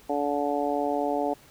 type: harmonic tone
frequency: 144.3 Hz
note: D3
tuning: 30 cents flat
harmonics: 2 / 3 / 4 / 5 / 6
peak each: -30 / -31 / -30 / -29 / -33 dBFS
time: 0.09-1.34 s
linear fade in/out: 10 ms
effects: pink hiss -54 dBFS RMS until 1.5 s